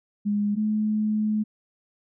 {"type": "tone pair in turn", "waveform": "sine", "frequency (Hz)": [206, 213.8], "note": ["G#3", "A3"], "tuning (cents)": [-14, -49], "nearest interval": "minor second", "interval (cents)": 65, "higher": "second", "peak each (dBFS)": -21, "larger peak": "neither", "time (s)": [[0.25, 0.56], [0.56, 1.44]], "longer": "second", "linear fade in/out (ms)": 20, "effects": []}